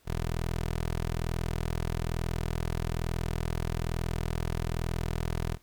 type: tone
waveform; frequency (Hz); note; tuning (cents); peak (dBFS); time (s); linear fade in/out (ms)
15% pulse; 41.13; E1; -3; -23; 0.05-5.58; 50
effects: pink hiss -65 dBFS RMS until 5.62 s